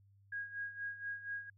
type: tone with tremolo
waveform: sine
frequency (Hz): 1640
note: G#6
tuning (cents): -22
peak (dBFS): -37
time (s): 0.32-1.5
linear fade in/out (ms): 5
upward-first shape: sine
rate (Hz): 4.2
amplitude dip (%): 75
effects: added 99 Hz sine -63 dBFS peak until 1.57 s